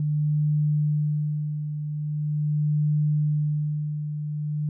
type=tone with tremolo; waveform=sine; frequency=149.9 Hz; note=D3; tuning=36 cents sharp; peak=-19 dBFS; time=0-4.69 s; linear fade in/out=2 ms; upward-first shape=sine; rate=0.42 Hz; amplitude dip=60%; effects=none